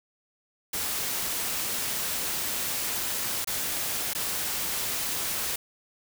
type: noise with dropouts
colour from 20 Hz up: white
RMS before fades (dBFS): -30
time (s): 0.73-5.56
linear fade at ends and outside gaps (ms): 5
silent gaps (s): 3.446-3.472 / 4.135-4.149
effects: none